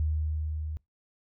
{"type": "tone with level ramp", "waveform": "sine", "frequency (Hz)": 77.2, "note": "D#2", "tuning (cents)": -13, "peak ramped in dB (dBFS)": [-24, -32], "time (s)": [0, 0.77], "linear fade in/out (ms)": 0, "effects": ["noise-tail reverb RT60 0.2 s tail -25 dB re dry"]}